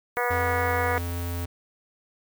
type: noise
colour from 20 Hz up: violet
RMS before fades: -42 dBFS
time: 0.16-1.45 s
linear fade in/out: 10 ms
type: harmonic tone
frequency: 243.2 Hz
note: B3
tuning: 26 cents flat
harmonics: 2 / 3 / 4 / 5 / 6 / 7 / 8 / 9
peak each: -28 / -30 / -31 / -32 / -33 / -33 / -34 / -35 dBFS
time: 0.17-0.98 s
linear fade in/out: 0 ms
type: tone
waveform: square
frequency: 86.7 Hz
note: F2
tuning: 12 cents flat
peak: -29 dBFS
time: 0.3-1.46 s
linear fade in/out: 10 ms
effects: none